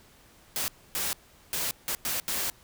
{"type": "noise bursts at uneven times", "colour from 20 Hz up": "white", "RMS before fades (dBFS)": -30, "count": 6, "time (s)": [[0.56, 0.68], [0.95, 1.13], [1.53, 1.71], [1.88, 1.95], [2.05, 2.2], [2.28, 2.5]], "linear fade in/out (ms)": 0, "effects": ["pink hiss -57 dBFS RMS until 2.63 s"]}